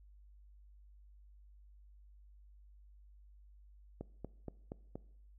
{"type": "click train", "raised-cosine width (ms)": 2, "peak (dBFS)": -29, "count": 5, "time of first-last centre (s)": [4.01, 4.956], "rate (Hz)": 4.23, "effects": ["noise-tail reverb RT60 0.7 s tail -21 dB re dry", "added 50 Hz sine -57 dBFS peak until 5.38 s"]}